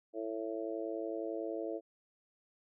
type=harmonic tone; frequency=110.9 Hz; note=A2; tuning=14 cents sharp; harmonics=3 / 4 / 5 / 6; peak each=-40 / -41 / -42 / -43 dBFS; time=0.13-1.81 s; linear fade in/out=50 ms; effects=none